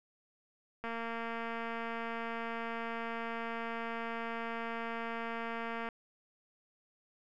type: click train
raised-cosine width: 0.5 ms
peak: -25 dBFS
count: 1162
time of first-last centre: 0.84-5.888 s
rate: 230 Hz
effects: none